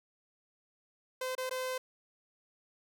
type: tone with dropouts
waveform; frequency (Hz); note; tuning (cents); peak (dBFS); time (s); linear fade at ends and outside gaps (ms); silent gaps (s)
sawtooth; 514; C5; -31; -30; 1.21-1.78; 5; 1.352-1.379 / 1.495-1.509
effects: none